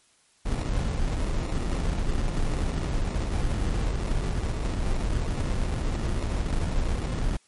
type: noise with sample-and-hold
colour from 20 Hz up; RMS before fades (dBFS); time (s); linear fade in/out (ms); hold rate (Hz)
brown; -26; 0.45-7.37; 10; 1575
effects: white hiss -62 dBFS RMS until 7.47 s + MP3 48 kbps